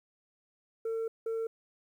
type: tone bursts at uneven times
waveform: sine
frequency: 451.6 Hz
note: A4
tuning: 45 cents sharp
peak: -28 dBFS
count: 2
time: 0.85-1.08 / 1.26-1.47 s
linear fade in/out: 5 ms
effects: tanh soft clip ceiling -30 dBFS + 11-bit